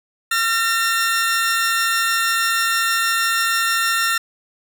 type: tone pair together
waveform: sawtooth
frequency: 1365 / 1822.1 Hz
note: F6 / A#6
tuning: -40 / -40 cents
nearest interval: perfect fourth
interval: 500 cents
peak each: -16 dBFS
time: 0.31-4.18 s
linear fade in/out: 5 ms
effects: none